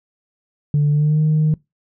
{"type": "tone with pitch glide", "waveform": "sine", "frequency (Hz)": [146.83, 154.49], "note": ["D3", "D#3"], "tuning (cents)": [0, -12], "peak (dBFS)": -11, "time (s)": [0.74, 1.54], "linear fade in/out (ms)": 2, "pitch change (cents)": 88, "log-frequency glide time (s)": [0.9, 1.21], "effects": ["noise-tail reverb RT60 0.2 s tail -24 dB re dry", "tanh soft clip ceiling -10 dBFS"]}